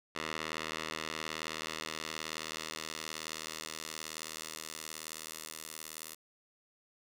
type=tone with band-pass filter sweep; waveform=10% pulse; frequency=78.9 Hz; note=D#2; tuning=25 cents sharp; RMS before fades=-42 dBFS; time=0.15-6.15 s; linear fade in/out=10 ms; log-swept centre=2400 to 11000 Hz; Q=0.71; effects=none